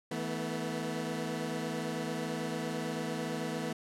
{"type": "chord", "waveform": "20% pulse", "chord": "E suspended fourth", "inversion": "none", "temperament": "equal with one note detuned", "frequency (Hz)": [161.61, 220, 246.9], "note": ["E3", "A3", "B3"], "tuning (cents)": [-34, 0, 0], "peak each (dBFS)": [-33, -34, -33], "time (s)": [0.11, 3.73], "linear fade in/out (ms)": 5, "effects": ["low-pass 11000 Hz 12 dB/octave"]}